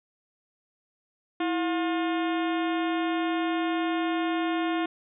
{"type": "harmonic tone with a mistuned harmonic", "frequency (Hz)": 356.4, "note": "F4", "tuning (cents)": 35, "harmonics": [1, 2, 3, 4, 5, 6, 7, 8, 9, 10], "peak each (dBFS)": [-26, -32, -36, -38, -40, -42, -43, -44, -45, -46], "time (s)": [1.4, 4.86], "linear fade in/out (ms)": 5, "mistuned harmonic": 1, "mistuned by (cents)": -140, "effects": []}